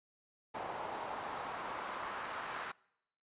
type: noise with band-pass filter sweep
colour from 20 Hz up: pink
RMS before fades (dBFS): -42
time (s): 0.54-2.72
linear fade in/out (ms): 10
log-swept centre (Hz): 780 to 1300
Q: 1.9
effects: noise-tail reverb RT60 0.8 s tail -24 dB re dry + resampled to 8000 Hz